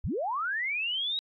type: linear sweep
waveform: sine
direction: up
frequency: 36.71 to 3852 Hz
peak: -28 dBFS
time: 0.04-1.19 s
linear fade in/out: 0 ms
effects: AAC 64 kbps